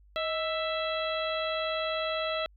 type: harmonic tone with a mistuned harmonic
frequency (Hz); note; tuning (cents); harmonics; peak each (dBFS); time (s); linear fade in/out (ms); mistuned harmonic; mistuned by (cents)
661; E5; +5; 1 / 2 / 3 / 4 / 5 / 6; -31 / -35 / -40 / -39 / -38 / -40; 0.16-2.46; 0; 1; -79
effects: added 50 Hz sine -55 dBFS peak until 2.56 s